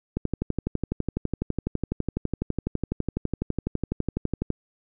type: click train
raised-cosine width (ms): 3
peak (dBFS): -12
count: 53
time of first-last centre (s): 0.17-4.503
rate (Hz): 12
effects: none